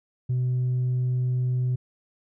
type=tone with tanh clipping; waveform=triangle; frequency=126 Hz; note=B2; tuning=35 cents sharp; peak=-22 dBFS; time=0.29-1.76 s; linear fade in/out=10 ms; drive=6 dB; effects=none